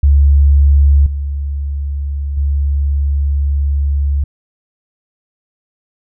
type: tone with level steps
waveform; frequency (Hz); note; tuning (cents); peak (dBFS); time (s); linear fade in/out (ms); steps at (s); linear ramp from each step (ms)
sine; 70.7; C#2; +35; -5 / -16 / -11; 0.03-4.24; 5; 1.06 / 2.37; 5
effects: none